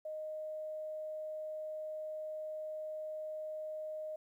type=tone; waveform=sine; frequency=620 Hz; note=D#5; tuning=6 cents flat; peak=-39 dBFS; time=0.05-4.16 s; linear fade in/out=5 ms; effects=12-bit